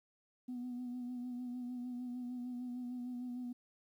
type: tone with vibrato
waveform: sine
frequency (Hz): 246.9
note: B3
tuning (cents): 0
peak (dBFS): -38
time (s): 0.48-3.53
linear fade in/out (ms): 10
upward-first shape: sine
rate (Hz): 6.6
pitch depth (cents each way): 31
effects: tanh soft clip ceiling -37 dBFS + 12-bit